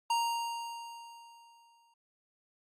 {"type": "tone with exponential decay", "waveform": "square", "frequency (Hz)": 932.3, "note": "A#5", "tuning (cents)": 0, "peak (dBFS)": -27, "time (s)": [0.1, 1.94], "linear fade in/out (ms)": 5, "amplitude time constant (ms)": 400, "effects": ["low-pass 11000 Hz 12 dB/octave", "Opus 48 kbps"]}